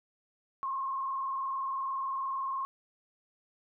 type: tone with vibrato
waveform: sine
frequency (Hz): 1074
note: C6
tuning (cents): +45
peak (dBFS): -31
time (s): 0.63-2.65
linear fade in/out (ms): 0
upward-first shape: square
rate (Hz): 20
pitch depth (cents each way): 44
effects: none